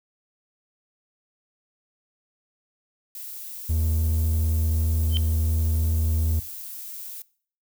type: noise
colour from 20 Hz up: violet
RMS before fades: -37 dBFS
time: 3.15-7.22 s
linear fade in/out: 2 ms
type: tone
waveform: triangle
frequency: 79.9 Hz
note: D#2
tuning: 47 cents sharp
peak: -18 dBFS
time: 3.69-6.4 s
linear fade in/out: 10 ms
type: tone with exponential growth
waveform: sine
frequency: 3100 Hz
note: G7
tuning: 20 cents flat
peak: -20 dBFS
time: 5.09-5.17 s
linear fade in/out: 0 ms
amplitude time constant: 16 ms
effects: noise-tail reverb RT60 0.5 s tail -21 dB re dry